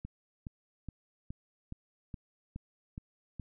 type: click train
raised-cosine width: 5 ms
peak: -28 dBFS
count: 9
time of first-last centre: 0.05-3.397 s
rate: 2.39 Hz
effects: none